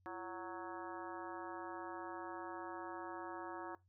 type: harmonic tone with a mistuned harmonic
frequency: 185 Hz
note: F#3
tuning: in tune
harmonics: 2 / 3 / 4 / 5 / 6 / 7 / 8 / 9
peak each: -49 / -55 / -51 / -51 / -52 / -55 / -60 / -55 dBFS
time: 0.06-3.75 s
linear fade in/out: 0 ms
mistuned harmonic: 2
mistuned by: -140 cents
effects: noise-tail reverb RT60 0.2 s tail -20 dB re dry + added 92 Hz sine -70 dBFS peak until 3.88 s

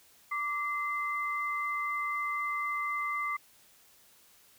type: tone pair together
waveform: sine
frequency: 1167 / 2063 Hz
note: D6 / C7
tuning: -11 / -25 cents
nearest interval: minor seventh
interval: 986 cents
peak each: -32 / -34 dBFS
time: 0.31-3.37 s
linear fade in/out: 10 ms
effects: white hiss -61 dBFS RMS until 4.58 s

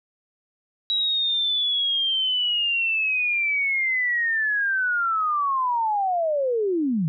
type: linear sweep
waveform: sine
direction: down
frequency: 3877 to 147.5 Hz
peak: -20 dBFS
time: 0.9-7.08 s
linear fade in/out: 0 ms
effects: none

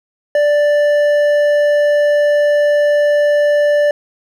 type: tone with hard clipping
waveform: triangle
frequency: 587.3 Hz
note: D5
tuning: in tune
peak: -11 dBFS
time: 0.35-3.91 s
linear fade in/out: 2 ms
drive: 10 dB
effects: none

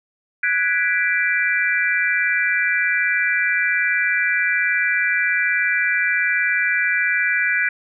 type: chord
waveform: sine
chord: G# half-diminished seventh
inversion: third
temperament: equal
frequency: 1480 / 1661.2 / 1975.5 / 2349 Hz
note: F#6 / G#6 / B6 / D7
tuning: 0 / 0 / 0 / 0 cents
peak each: -22 dBFS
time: 0.43-7.69 s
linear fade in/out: 5 ms
effects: none

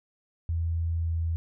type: tone with pitch glide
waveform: sine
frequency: 83.1 to 82.57 Hz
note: E2 to E2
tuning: +15 to +3 cents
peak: -25 dBFS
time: 0.49-1.36 s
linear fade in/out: 0 ms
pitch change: -12 cents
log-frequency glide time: 1-1.1 s
effects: none

